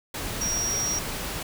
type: tone in noise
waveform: sine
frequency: 5670 Hz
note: F8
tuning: 25 cents sharp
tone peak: -25 dBFS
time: 0.41-0.99 s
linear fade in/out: 5 ms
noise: pink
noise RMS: -32 dBFS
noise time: 0.14-1.43 s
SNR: +4 dB
effects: none